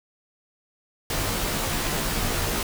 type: noise with comb filter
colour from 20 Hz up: pink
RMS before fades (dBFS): -26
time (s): 1.1-2.63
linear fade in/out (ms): 2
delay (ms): 16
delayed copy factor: -0.75
effects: none